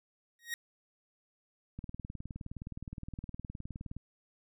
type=tone with exponential growth; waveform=sawtooth; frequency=1880 Hz; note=A#6; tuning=14 cents sharp; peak=-28 dBFS; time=0.39-0.54 s; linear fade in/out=1 ms; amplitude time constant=32 ms
type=click train; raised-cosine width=5 ms; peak=-29 dBFS; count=43; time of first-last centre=1.79-3.966 s; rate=19.3 Hz
effects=none